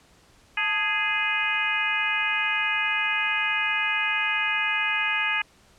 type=harmonic tone with a mistuned harmonic; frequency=415.3 Hz; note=G#4; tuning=in tune; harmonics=2 / 3 / 4 / 5 / 6 / 7; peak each=-33 / -33 / -28 / -29 / -26 / -33 dBFS; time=0.57-5.42 s; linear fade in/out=5 ms; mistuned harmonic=2; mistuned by=+97 cents; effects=pink hiss -57 dBFS RMS until 5.78 s + low-pass 9000 Hz 12 dB/octave